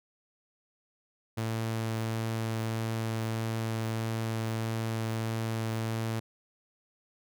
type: tone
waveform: sawtooth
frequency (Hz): 112.3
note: A2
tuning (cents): +36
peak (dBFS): -26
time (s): 1.37-6.2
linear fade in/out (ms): 10
effects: none